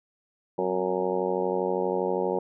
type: harmonic tone with a mistuned harmonic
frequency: 92.5 Hz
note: F#2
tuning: in tune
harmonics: 2 / 3 / 4 / 5 / 6 / 7 / 8 / 9 / 10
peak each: -35 / -39 / -29 / -29 / -31 / -40 / -39 / -34 / -37 dBFS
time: 0.58-2.39 s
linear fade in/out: 5 ms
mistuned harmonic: 3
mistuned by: -66 cents
effects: none